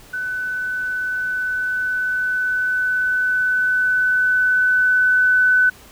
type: tone with level ramp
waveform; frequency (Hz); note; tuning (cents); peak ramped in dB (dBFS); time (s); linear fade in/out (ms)
sine; 1503; F#6; +27; -22 to -11; 0.13-5.7; 10
effects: pink hiss -45 dBFS RMS until 5.91 s